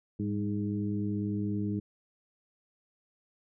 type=harmonic tone with a mistuned harmonic; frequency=103.83 Hz; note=G#2; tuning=in tune; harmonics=1 / 2 / 3 / 4; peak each=-34 / -32 / -35 / -43 dBFS; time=0.19-1.8 s; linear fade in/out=10 ms; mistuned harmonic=2; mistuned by=-48 cents; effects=none